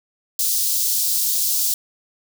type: high-pass noise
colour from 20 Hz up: white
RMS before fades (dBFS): -20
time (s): 0.39-1.74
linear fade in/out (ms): 2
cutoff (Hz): 4300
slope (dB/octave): 24
effects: none